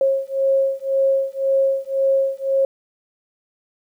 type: beating tone pair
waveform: sine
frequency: 540 / 541.9 Hz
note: C#5 / C#5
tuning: -45 / -39 cents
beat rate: 1.9 Hz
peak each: -19 dBFS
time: 0.01-2.65 s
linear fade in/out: 2 ms
effects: 9-bit